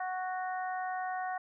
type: harmonic tone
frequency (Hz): 370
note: F#4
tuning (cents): 0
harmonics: 2 / 3 / 4 / 5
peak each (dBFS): -34 / -43 / -43 / -44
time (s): 0-1.38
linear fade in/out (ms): 5
effects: none